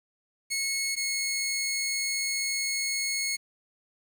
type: tone pair in turn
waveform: 15% pulse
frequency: 2187 / 2179 Hz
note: C#7 / C#7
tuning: -24 / -30 cents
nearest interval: unison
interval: 6 cents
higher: first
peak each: -21 dBFS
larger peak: neither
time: 0.5-0.96 / 0.96-3.37 s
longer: second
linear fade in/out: 20 ms
effects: 9-bit